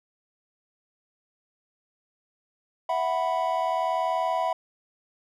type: chord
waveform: triangle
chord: E suspended second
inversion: none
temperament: equal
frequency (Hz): 659.3 / 740 / 987.8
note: E5 / F#5 / B5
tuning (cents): 0 / 0 / 0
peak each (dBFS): -26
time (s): 2.89-4.53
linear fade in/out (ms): 5
effects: none